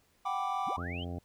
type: chord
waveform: triangle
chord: G major seventh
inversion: third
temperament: equal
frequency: 740 / 784 / 987.8 / 1174.7 Hz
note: F#5 / G5 / B5 / D6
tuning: 0 / 0 / 0 / 0 cents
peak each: -36 / -33 / -38 / -33 dBFS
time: 0.25-0.77 s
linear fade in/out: 10 ms
type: linear sweep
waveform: sine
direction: up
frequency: 56 to 3266 Hz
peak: -40 dBFS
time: 0.66-1.05 s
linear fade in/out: 20 ms
type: harmonic tone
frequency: 87.31 Hz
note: F2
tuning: in tune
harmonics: 1 / 2 / 3 / 4 / 5 / 6 / 7 / 8 / 9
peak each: -38 / -43 / -43 / -49 / -49 / -54 / -50 / -52 / -52 dBFS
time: 0.77-1.19 s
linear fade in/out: 5 ms
effects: pink hiss -69 dBFS RMS until 1.24 s